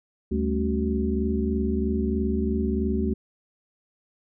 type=tone cluster; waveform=sine; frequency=74.4 / 195.5 / 218.6 / 276.8 / 375.1 Hz; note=D2 / G3 / A3 / C#4 / F#4; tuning=+23 / -4 / -11 / -2 / +24 cents; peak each=-27 / -32 / -26 / -32 / -29 dBFS; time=0.31-3.14 s; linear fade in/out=10 ms; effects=none

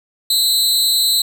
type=tone with amplitude modulation; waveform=sawtooth; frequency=4038 Hz; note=B7; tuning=38 cents sharp; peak=-6 dBFS; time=0.3-1.22 s; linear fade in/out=5 ms; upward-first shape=sine; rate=250 Hz; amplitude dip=90%; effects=none

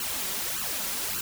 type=noise with flanger; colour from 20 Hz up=white; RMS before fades=-31 dBFS; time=0-1.21 s; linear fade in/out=2 ms; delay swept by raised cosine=0.68 to 5.28 ms; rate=1.7 Hz; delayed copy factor=+0.85; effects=none

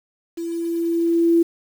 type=tone with level ramp; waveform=sine; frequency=336.2 Hz; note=E4; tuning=34 cents sharp; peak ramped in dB=-25 to -11 dBFS; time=0.37-1.43 s; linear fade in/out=10 ms; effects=7-bit

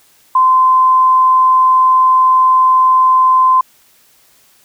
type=tone; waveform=sine; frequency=1033 Hz; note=C6; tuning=22 cents flat; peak=-6 dBFS; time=0.35-3.61 s; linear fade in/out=5 ms; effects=white hiss -50 dBFS RMS until 4.64 s

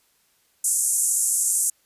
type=band-pass noise; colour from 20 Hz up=pink; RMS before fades=-22 dBFS; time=0.64-1.7 s; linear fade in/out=5 ms; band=7000 to 11000 Hz; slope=48 dB/octave; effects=white hiss -64 dBFS RMS until 1.85 s + resampled to 32000 Hz

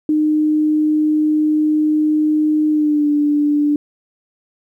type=tone with pitch glide; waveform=sine; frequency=305.7 to 293.9 Hz; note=D#4 to D4; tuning=-30 to +1 cents; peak=-12 dBFS; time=0.09-3.76 s; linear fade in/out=2 ms; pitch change=-69 cents; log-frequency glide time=2.7-3.08 s; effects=9-bit

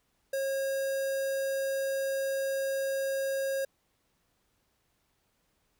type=tone with notch filter; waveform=square; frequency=542 Hz; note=C#5; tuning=39 cents flat; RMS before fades=-31 dBFS; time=0.33-3.65 s; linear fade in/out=5 ms; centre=3100 Hz; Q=1.1; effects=pink hiss -74 dBFS RMS until 5.79 s

